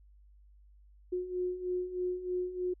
sine beating tone pair, 360 / 363.2 Hz, F#4 / F#4, -47 / -32 cents, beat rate 3.2 Hz, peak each -38 / -33 dBFS, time 1.12-2.74 s, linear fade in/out 10 ms, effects added 50 Hz sine -56 dBFS peak until 2.8 s

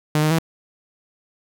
sawtooth tone with pitch steps, 151.9 / 154.4 / 163.3 Hz, D#3 / D#3 / E3, -41 / -13 / -16 cents, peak -12 dBFS, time 0.15-0.387 s, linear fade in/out 2 ms, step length 79 ms, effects none

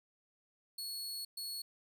sawtooth tone bursts at uneven times, 4365 Hz, C#8, 28 cents flat, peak -37 dBFS, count 2, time 0.78-1.25 / 1.37-1.62 s, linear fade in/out 5 ms, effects none

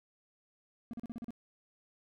triangle tone bursts, 234.2 Hz, A#3, 8 cents sharp, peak -36 dBFS, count 7, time 0.91-1.306 s, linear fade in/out 0 ms, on 24 ms, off 38 ms, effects none

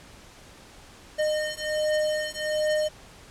square beating tone pair, 611 / 612.3 Hz, D#5 / D#5, -32 / -28 cents, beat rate 1.3 Hz, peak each -28 / -28 dBFS, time 1.18-2.89 s, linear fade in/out 20 ms, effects pink hiss -49 dBFS RMS until 3.3 s + low-pass 9000 Hz 12 dB/octave

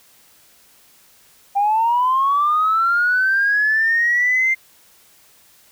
sine linear sweep, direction up, 789 to 2104 Hz, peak -13 dBFS, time 1.55-4.55 s, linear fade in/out 20 ms, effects tanh soft clip ceiling -9 dBFS + white hiss -52 dBFS RMS until 5.71 s

